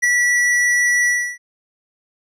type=tone with ADSR envelope; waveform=square; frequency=1949 Hz; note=B6; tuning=23 cents flat; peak=-11 dBFS; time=0.02-1.38 s; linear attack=21 ms; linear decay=5 ms; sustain=-3 dB; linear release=300 ms; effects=low-pass 9000 Hz 12 dB/octave